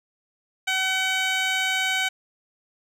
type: tone with band-pass filter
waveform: 15% pulse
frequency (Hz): 757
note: F#5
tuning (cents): +39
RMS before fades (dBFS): -24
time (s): 0.67-2.09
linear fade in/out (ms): 10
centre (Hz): 3100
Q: 0.62
effects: none